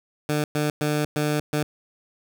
15% pulse tone bursts at uneven times, 150 Hz, D3, 37 cents sharp, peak -15 dBFS, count 5, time 0.29-0.44 / 0.55-0.7 / 0.81-1.05 / 1.16-1.4 / 1.53-1.63 s, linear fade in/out 2 ms, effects none

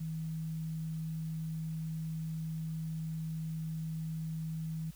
sine tone, 160 Hz, D#3, 49 cents sharp, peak -35 dBFS, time 0-4.91 s, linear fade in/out 10 ms, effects added 50 Hz sine -55 dBFS peak until 4.95 s + white hiss -60 dBFS RMS until 4.95 s

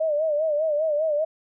sine tone with vibrato, 613 Hz, D#5, 26 cents flat, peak -20 dBFS, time 0-1.25 s, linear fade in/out 10 ms, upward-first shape sine, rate 5 Hz, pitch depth 90 cents each way, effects none

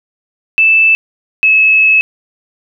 sine tone pair in turn, 2637 / 2589 Hz, E7 / E7, 0 / -32 cents, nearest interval unison, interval 32 cents, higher first, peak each -5 dBFS, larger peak neither, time 0.58-0.95 / 1.43-2.01 s, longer second, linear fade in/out 0 ms, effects none

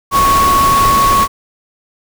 sine tone in noise, 1108.7 Hz, C#6, in tune, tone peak -8 dBFS, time 0.11-1.28 s, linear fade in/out 50 ms, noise pink, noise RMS -17 dBFS, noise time 0.11-1.28 s, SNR +6 dB, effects none

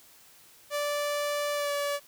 sawtooth tone with pitch glide, 584 to 574 Hz, D5 to D5, -10 to -40 cents, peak -24 dBFS, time 0.7-2 s, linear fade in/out 50 ms, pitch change -30 cents, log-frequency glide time 1.54-1.72 s, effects white hiss -56 dBFS RMS until 2.07 s

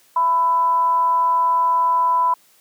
sine tone with frequency modulation, 997 Hz, B5, 16 cents sharp, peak -14 dBFS, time 0.16-2.34 s, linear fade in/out 5 ms, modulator 329 Hz, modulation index 0.22, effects white hiss -55 dBFS RMS until 2.6 s + high-pass 150 Hz 12 dB/octave

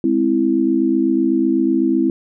sine chord, Ab augmented, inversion none, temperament equal, 207.7 / 261.6 / 329.6 Hz, Ab3 / C4 / E4, 0 / 0 / 0 cents, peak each -22 / -17 / -16 dBFS, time 0.04-2.1 s, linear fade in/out 2 ms, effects none

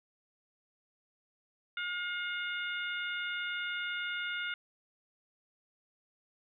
harmonic tone, 714 Hz, F5, 38 cents sharp, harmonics 2 / 3 / 4 / 5, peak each -36 / -40 / -42 / -44 dBFS, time 1.77-4.54 s, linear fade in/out 2 ms, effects none

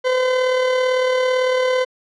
40% pulse tone with amplitude modulation, 510 Hz, C5, 44 cents flat, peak -13 dBFS, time 0.04-1.85 s, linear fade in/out 20 ms, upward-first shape sine, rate 37.9 Hz, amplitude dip 35%, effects low-pass 4000 Hz 12 dB/octave

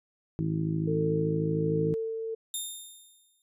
harmonic tone, 53.4 Hz, G#1, 49 cents sharp, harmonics 2 / 3 / 4 / 5 / 6 / 7, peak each -37 / -28 / -41 / -41 / -33 / -42 dBFS, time 0.39-1.94 s, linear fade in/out 0 ms
sine tone with tremolo, 448.2 Hz, A4, 32 cents sharp, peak -27 dBFS, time 0.87-2.35 s, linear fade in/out 10 ms, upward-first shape sine, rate 1.3 Hz, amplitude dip 40%
5% pulse tone with exponential decay, 3645 Hz, A#7, 40 cents flat, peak -21 dBFS, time 2.54-3.42 s, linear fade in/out 1 ms, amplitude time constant 190 ms
effects resampled to 32000 Hz

